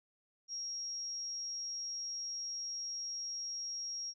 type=tone; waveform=sine; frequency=5600 Hz; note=F8; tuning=4 cents sharp; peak=-38 dBFS; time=0.48-4.14 s; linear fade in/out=50 ms; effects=none